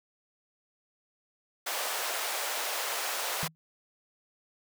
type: high-pass noise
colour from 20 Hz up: pink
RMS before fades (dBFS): -33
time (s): 1.66-3.48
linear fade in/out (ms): 10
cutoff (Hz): 540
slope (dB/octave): 24
type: tone with exponential decay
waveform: sine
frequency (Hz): 160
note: D#3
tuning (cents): +49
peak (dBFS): -29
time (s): 3.43-3.55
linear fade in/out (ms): 0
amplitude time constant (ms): 26
effects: none